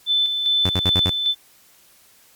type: tone with tremolo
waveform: sine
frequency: 3520 Hz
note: A7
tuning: in tune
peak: -15 dBFS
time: 0.06-1.35 s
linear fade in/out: 50 ms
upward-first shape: square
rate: 2.5 Hz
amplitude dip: 45%
type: tone bursts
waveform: sawtooth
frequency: 91.7 Hz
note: F#2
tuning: 15 cents flat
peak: -15 dBFS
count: 5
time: 0.65-1.101 s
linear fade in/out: 5 ms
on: 47 ms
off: 54 ms
effects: white hiss -53 dBFS RMS until 2.35 s + MP3 96 kbps